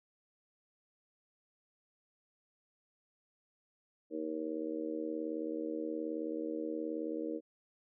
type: harmonic tone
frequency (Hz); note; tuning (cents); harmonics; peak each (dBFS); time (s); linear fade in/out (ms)
78.8; D#2; +23; 3 / 4 / 5 / 6 / 7; -47 / -38 / -48 / -40 / -45; 4.1-7.41; 50
effects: none